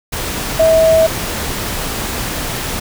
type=tone in noise; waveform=sine; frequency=646 Hz; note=E5; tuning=35 cents flat; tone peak=-7 dBFS; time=0.59-1.07 s; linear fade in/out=10 ms; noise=pink; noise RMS=-21 dBFS; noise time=0.12-2.8 s; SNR=+11 dB; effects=none